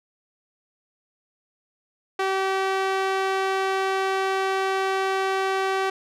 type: tone with band-pass filter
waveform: sawtooth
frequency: 384.1 Hz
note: G4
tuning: 35 cents flat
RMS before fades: -24 dBFS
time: 2.19-5.9 s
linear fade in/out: 5 ms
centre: 1200 Hz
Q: 0.54
effects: none